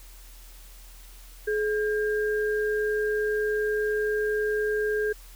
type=tone pair together; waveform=sine; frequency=425 / 1606 Hz; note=G#4 / G6; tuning=+40 / +41 cents; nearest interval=octave + major seventh; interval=2301 cents; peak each=-24 / -30 dBFS; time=1.47-5.13 s; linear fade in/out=10 ms; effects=added 41 Hz sine -45 dBFS peak until 5.35 s + white hiss -52 dBFS RMS until 5.35 s